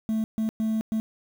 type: tone bursts at uneven times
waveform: sine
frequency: 220 Hz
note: A3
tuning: in tune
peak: -20 dBFS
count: 4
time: 0.09-0.24 / 0.38-0.49 / 0.6-0.81 / 0.92-1 s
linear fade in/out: 0 ms
effects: tanh soft clip ceiling -22 dBFS + 8-bit